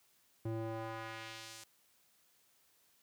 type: tone with band-pass filter sweep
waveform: square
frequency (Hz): 112.2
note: A2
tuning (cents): +34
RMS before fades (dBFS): -43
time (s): 0.45-1.64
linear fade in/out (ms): 5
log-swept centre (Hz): 260 to 8200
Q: 0.9
effects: white hiss -71 dBFS RMS until 3.02 s + high-pass 60 Hz 12 dB/octave